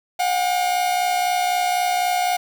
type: tone pair together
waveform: 45% pulse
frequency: 720.1 / 784 Hz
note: F#5 / G5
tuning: -47 / 0 cents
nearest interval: minor second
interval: 147 cents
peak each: -19 / -26 dBFS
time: 0.19-2.37 s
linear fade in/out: 10 ms
effects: 7-bit